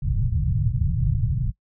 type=low-pass noise; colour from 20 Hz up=white; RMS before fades=-22 dBFS; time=0.02-1.52 s; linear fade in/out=20 ms; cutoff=150 Hz; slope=48 dB/octave; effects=noise-tail reverb RT60 0.1 s tail -22 dB re dry